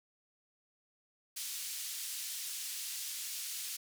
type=band-pass noise; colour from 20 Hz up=white; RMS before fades=-41 dBFS; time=1.36-3.77 s; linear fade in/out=10 ms; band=3000 to 12000 Hz; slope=12 dB/octave; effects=none